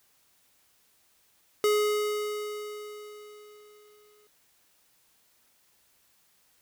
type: tone with exponential decay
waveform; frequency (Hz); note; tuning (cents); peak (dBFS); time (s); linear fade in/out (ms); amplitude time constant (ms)
square; 419.8; G#4; +19; -21; 1.64-4.27; 1; 570
effects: white hiss -66 dBFS RMS until 6.61 s